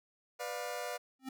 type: chord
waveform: sawtooth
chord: B diminished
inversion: none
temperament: just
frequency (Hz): 493.9 / 592.7 / 711.2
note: B4 / D5 / F5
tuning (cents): 0 / +16 / +31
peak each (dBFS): -38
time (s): 0.39-0.98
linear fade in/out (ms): 20
type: tone with exponential growth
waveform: square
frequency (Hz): 263.3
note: C4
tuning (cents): +11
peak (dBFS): -36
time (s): 1.19-1.29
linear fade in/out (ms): 5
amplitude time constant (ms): 20
effects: none